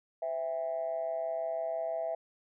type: tone with amplitude modulation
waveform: sine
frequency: 658 Hz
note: E5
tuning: 3 cents flat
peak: -27 dBFS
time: 0.22-2.15 s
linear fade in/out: 5 ms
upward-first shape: sine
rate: 146 Hz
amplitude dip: 80%
effects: tanh soft clip ceiling -24 dBFS